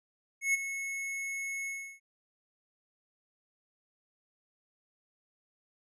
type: tone with ADSR envelope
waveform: square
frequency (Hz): 2190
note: C#7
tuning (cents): -22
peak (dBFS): -24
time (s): 0.41-2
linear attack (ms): 130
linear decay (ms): 19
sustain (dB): -11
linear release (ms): 330
effects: resampled to 24000 Hz